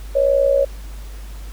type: tone with amplitude modulation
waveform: sine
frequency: 554.4 Hz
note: C#5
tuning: in tune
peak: -9 dBFS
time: 0.15-0.65 s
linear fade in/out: 10 ms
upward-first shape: sine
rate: 61.2 Hz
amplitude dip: 75%
effects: added 50 Hz sine -30 dBFS peak until 1.52 s + pink hiss -44 dBFS RMS until 1.52 s